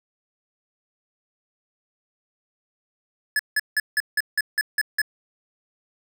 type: tone bursts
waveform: square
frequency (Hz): 1715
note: A6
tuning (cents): -45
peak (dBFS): -19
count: 9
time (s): 3.36-5.017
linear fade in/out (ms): 2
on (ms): 33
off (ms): 170
effects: none